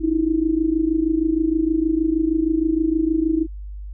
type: tone with amplitude modulation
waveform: sine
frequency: 320 Hz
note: D#4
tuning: 49 cents sharp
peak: -13 dBFS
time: 0-3.47 s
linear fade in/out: 50 ms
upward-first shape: sine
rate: 26.4 Hz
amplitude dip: 80%
effects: added 50 Hz sine -30 dBFS peak until 3.93 s